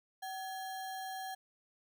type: tone with sample-and-hold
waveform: sine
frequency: 761 Hz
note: F#5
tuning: 48 cents sharp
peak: -39 dBFS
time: 0.22-1.35 s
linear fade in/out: 10 ms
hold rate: 2450 Hz
effects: none